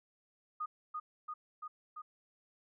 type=tone with echo; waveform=sine; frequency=1234 Hz; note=D#6; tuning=15 cents flat; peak=-35 dBFS; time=0.6-0.66 s; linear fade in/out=10 ms; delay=340 ms; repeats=4; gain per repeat=-2 dB; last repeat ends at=2.02 s; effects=none